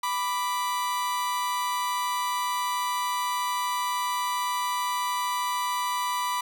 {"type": "tone pair together", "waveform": "40% pulse", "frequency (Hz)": [987.8, 1174.7], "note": ["B5", "D6"], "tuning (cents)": [0, 0], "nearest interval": "minor third", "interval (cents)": 300, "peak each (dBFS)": [-26, -31], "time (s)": [0.03, 6.41], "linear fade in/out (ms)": 5, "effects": []}